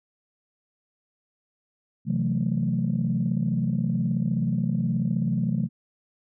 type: chord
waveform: sine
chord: F# half-diminished seventh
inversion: second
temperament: equal with one note detuned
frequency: 130.81 / 164.81 / 183.72 / 220 Hz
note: C3 / E3 / F#3 / A3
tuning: 0 / 0 / -12 / 0 cents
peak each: -27 dBFS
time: 2.05-5.69 s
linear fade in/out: 50 ms
effects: tanh soft clip ceiling -14 dBFS